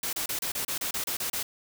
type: noise bursts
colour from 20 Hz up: white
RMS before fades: -31 dBFS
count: 11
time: 0.03-1.43 s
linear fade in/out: 5 ms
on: 100 ms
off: 30 ms
effects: none